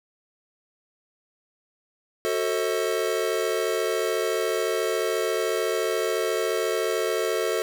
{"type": "chord", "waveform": "square", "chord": "F# diminished seventh", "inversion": "none", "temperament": "just", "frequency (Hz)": [370, 444, 532.8, 639.4], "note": ["F#4", "A4", "C5", "Eb5"], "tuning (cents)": [0, 16, 31, 47], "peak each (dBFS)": [-30, -27, -32, -31], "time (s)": [2.25, 7.62], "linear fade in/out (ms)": 0, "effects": []}